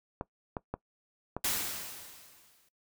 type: clicks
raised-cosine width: 1 ms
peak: -20 dBFS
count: 4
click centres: 0.211 / 0.568 / 0.74 / 1.366 s
type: noise with exponential decay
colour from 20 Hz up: white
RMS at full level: -29 dBFS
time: 1.44-2.69 s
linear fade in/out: 5 ms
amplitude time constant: 270 ms
effects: noise-tail reverb RT60 0.1 s tail -20 dB re dry